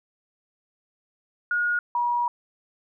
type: tone pair in turn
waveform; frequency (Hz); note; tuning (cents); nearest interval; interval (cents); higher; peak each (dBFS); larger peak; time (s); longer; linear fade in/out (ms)
sine; 1439 / 960.4; F#6 / B5; -49 / -49; perfect fifth; 700; first; -21; neither; 1.51-1.79 / 1.95-2.28; second; 2
effects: none